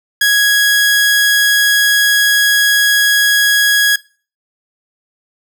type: tone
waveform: sawtooth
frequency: 1661.2 Hz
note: G#6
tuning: in tune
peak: -5 dBFS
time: 0.21-3.96 s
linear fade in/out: 5 ms
effects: noise-tail reverb RT60 0.4 s tail -22 dB re dry